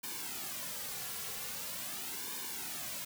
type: noise with flanger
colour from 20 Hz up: white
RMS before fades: -41 dBFS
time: 0.03-3.05 s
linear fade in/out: 10 ms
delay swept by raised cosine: 1.5 to 3.3 ms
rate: 0.43 Hz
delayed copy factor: -0.8
effects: none